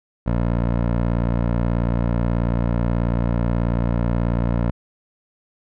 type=tone with low-pass filter; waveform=15% pulse; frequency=58.4 Hz; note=A#1; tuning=4 cents sharp; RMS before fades=-20 dBFS; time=0.26-4.71 s; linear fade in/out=10 ms; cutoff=1300 Hz; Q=0.6; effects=none